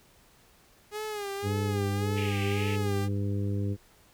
sawtooth tone with vibrato, 412.8 Hz, G#4, 10 cents flat, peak -29 dBFS, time 0.91-3.09 s, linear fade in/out 50 ms, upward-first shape sine, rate 1.8 Hz, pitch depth 77 cents each way
harmonic tone, 100.3 Hz, G2, 40 cents sharp, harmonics 1 / 2 / 3 / 4 / 5, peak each -28 / -35 / -37 / -40 / -44 dBFS, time 1.42-3.77 s, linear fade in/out 50 ms
pink band-pass noise, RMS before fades -39 dBFS, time 2.16-2.77 s, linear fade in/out 20 ms, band 2200 to 2900 Hz, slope 48 dB/octave
effects pink hiss -60 dBFS RMS until 4.13 s

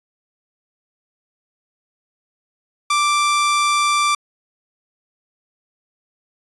sawtooth tone, 1175 Hz, D6, 1 cent sharp, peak -11 dBFS, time 2.9-4.15 s, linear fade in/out 5 ms, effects resampled to 24000 Hz

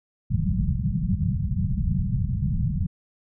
white low-pass noise, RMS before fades -24 dBFS, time 0.3-2.87 s, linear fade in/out 10 ms, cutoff 200 Hz, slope 96 dB/octave, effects none

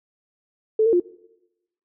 sine tone with pitch steps, 437.5 / 455.4 / 352.9 Hz, A4 / A#4 / F4, -10 / -40 / +18 cents, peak -14 dBFS, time 0.79-1 s, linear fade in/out 5 ms, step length 70 ms, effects noise-tail reverb RT60 0.9 s tail -21 dB re dry

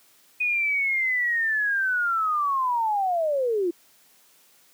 sine linear sweep, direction down, 2489 to 329.6 Hz, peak -21 dBFS, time 0.4-3.71 s, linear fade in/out 10 ms, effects white hiss -58 dBFS RMS until 4.73 s + high-pass 150 Hz 12 dB/octave

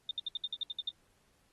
sine tone bursts, 3630 Hz, A#7, 47 cents flat, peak -32 dBFS, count 10, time 0.09-0.893 s, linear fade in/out 2 ms, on 20 ms, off 67 ms, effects pink hiss -71 dBFS RMS until 1.52 s + AAC 32 kbps

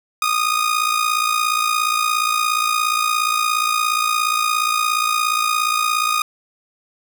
sawtooth tone with amplitude modulation, 1237 Hz, D#6, 10 cents flat, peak -10 dBFS, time 0.22-6.22 s, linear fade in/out 2 ms, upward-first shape sine, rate 57.1 Hz, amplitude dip 65%, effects none

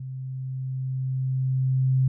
sine tone with level ramp, 130.9 Hz, C3, 1 cent sharp, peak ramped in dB -32 to -17 dBFS, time 0-2.08 s, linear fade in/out 5 ms, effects none

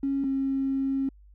triangle tone pair in turn, 275.1 / 270.2 Hz, C#4 / C#4, -13 / -44 cents, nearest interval unison, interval 31 cents, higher first, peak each -20 dBFS, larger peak neither, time 0.03-0.24 / 0.24-1.09 s, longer second, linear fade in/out 5 ms, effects tanh soft clip ceiling -22 dBFS + added 50 Hz sine -50 dBFS peak until 1.34 s

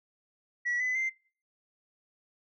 sine tone with pitch steps, 1938 / 2010 / 2084 Hz, B6 / B6 / C7, -33 / +30 / -7 cents, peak -26 dBFS, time 0.65-1.1 s, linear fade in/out 20 ms, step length 150 ms, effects noise-tail reverb RT60 0.4 s tail -22 dB re dry + tanh soft clip ceiling -25 dBFS

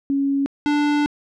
sine / square tone pair in turn, 277.2 / 293.7 Hz, C#4 / D4, 0 / 0 cents, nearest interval minor second, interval 100 cents, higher second, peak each -17 dBFS, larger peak neither, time 0.1-0.46 / 0.66-1.06 s, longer second, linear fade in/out 0 ms, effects low-pass 4000 Hz 12 dB/octave

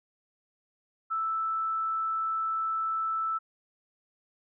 sine tone, 1318.5 Hz, E6, in tune, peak -27 dBFS, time 1.1-3.39 s, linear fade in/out 20 ms, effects none

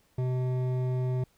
triangle tone with hard clipping, 127.2 Hz, C3, 48 cents flat, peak -28 dBFS, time 0.18-1.24 s, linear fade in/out 5 ms, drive 15 dB, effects pink hiss -67 dBFS RMS until 1.37 s

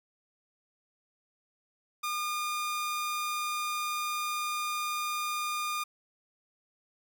sawtooth tone, 1213 Hz, D#6, 44 cents flat, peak -27 dBFS, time 2.03-5.84 s, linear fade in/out 10 ms, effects none

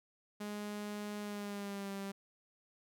sawtooth tone with pitch glide, 207.7 to 197.06 Hz, G#3 to G3, 0 to +9 cents, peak -36 dBFS, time 0.4-2.12 s, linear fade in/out 10 ms, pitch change -91 cents, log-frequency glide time 1.2-1.92 s, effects none

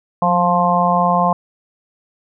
harmonic tone with a mistuned harmonic, 175.6 Hz, F3, 10 cents sharp, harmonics 1 / 3 / 4 / 5 / 6, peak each -19 / -22 / -17 / -19 / -17 dBFS, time 0.22-1.33 s, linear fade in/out 2 ms, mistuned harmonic 1, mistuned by +40 cents, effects none

